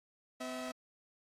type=tone pair together; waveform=sawtooth; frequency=253.5 / 647.5 Hz; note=B3 / E5; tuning=+45 / -31 cents; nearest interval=octave + major third; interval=1624 cents; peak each=-38 / -38 dBFS; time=0.4-0.72 s; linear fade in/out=10 ms; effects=low-pass 11000 Hz 12 dB/octave + AAC 48 kbps